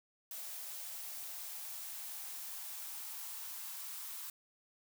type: noise with high-pass filter sweep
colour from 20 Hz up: blue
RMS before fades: -45 dBFS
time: 0.31-4.3 s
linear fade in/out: 2 ms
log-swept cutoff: 620 to 1000 Hz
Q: 2.6
effects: none